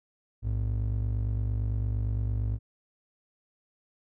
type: ring-modulated tone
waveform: triangle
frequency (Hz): 82.7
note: E2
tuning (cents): +6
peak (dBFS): -21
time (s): 0.42-2.59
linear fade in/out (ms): 50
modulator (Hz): 24.4
effects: none